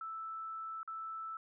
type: tone with dropouts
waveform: sine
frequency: 1318.5 Hz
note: E6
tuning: in tune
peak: -40 dBFS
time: 0.01-1.37 s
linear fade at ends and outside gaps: 2 ms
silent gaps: 0.831-0.876 s
effects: none